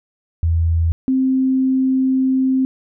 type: tone pair in turn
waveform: sine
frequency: 82.8 / 262.1 Hz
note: E2 / C4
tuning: +8 / +3 cents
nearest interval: octave + minor sixth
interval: 1995 cents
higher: second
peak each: -13 dBFS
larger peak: neither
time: 0.43-0.92 / 1.08-2.65 s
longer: second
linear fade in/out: 0 ms
effects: none